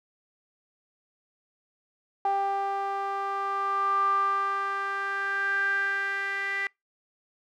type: tone with band-pass filter sweep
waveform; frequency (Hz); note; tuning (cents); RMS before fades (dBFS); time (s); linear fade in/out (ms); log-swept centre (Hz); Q
sawtooth; 395.1; G4; +14; -28; 2.25-6.67; 2; 850 to 1900; 9.3
effects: noise-tail reverb RT60 0.2 s tail -26 dB re dry